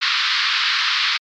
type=band-pass noise; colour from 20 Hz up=white; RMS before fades=-19 dBFS; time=0.01-1.18 s; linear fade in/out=20 ms; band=1100 to 4700 Hz; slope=48 dB/octave; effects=MP3 96 kbps